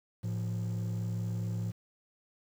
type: tone pair together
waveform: triangle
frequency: 110 / 174.61 Hz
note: A2 / F3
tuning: 0 / 0 cents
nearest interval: minor sixth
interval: 800 cents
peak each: -29 / -34 dBFS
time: 0.23-1.72 s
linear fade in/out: 20 ms
effects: tanh soft clip ceiling -27 dBFS + 9-bit